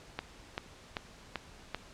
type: click train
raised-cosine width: 0.3 ms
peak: -18 dBFS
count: 5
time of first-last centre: 0.19-1.746 s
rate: 2.57 Hz
effects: pink hiss -54 dBFS RMS until 1.93 s + low-pass 7000 Hz 12 dB/octave